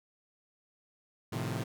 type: chord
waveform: sawtooth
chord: F dominant seventh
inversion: first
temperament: equal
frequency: 110 / 130.81 / 155.56 / 174.61 Hz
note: A2 / C3 / Eb3 / F3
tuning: 0 / 0 / 0 / 0 cents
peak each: -33 / -33 / -37 / -37 dBFS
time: 1.32-1.64 s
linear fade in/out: 10 ms
effects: none